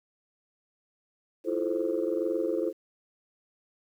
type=chord; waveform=sine; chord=F major seventh; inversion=third; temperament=just; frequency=327.4 / 349.2 / 436.5 / 523.8 Hz; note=E4 / F4 / A4 / C5; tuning=-12 / 0 / -14 / +2 cents; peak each=-31 dBFS; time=1.44-2.73 s; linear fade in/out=50 ms; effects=tanh soft clip ceiling -17 dBFS + 10-bit